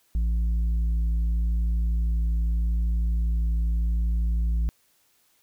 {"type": "tone with tanh clipping", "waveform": "sine", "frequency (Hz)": 56.3, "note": "A1", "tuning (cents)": 40, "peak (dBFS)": -22, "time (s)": [0.15, 4.69], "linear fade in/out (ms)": 0, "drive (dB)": 5, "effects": ["white hiss -65 dBFS RMS until 5.42 s"]}